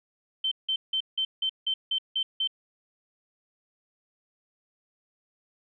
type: tone bursts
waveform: sine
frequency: 3098 Hz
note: G7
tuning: 21 cents flat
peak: -24 dBFS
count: 9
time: 0.44-2.475 s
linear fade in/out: 5 ms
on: 75 ms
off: 170 ms
effects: none